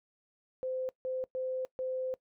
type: tone bursts at uneven times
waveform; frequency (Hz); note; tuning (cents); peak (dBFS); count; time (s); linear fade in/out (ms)
sine; 516; C5; -24; -32; 4; 0.63-0.89 / 1.05-1.24 / 1.35-1.65 / 1.79-2.14; 0
effects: noise-tail reverb RT60 0.1 s tail -21 dB re dry